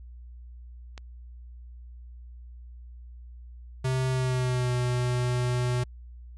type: click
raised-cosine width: 0.2 ms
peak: -24 dBFS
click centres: 0.978 s
type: tone with pitch glide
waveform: square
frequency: 130 to 123.77 Hz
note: C3 to B2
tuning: -11 to +4 cents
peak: -25 dBFS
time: 3.84-5.84 s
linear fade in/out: 10 ms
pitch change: -85 cents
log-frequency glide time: 4.1-4.73 s
effects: added 60 Hz sine -42 dBFS peak until 6.37 s + resampled to 24000 Hz